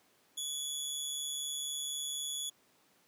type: tone with amplitude modulation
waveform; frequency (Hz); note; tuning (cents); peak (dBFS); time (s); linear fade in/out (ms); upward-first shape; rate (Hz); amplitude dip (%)
20% pulse; 3400; G#7; +40; -28; 0.37-2.5; 10; sine; 144; 45
effects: pink hiss -68 dBFS RMS until 3.07 s + high-pass 200 Hz 12 dB/octave